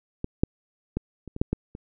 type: clicks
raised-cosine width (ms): 3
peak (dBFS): -15 / -6 / -13 / -26 / -22 / -7 / -11 / -25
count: 8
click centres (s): 0.244 / 0.435 / 0.97 / 1.277 / 1.364 / 1.415 / 1.53 / 1.751
effects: none